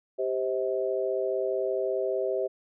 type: chord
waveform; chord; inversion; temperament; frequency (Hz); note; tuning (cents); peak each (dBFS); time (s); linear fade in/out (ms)
sine; C minor; second; equal with one note detuned; 392 / 523.3 / 638.3; G4 / C5 / Eb5; 0 / 0 / +44; -29 / -30 / -31; 0.18-2.48; 20
effects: none